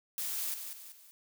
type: noise with echo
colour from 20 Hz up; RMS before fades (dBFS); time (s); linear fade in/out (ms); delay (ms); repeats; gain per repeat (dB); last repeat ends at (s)
blue; -36; 0.18-0.54; 0; 190; 3; -7; 1.11
effects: none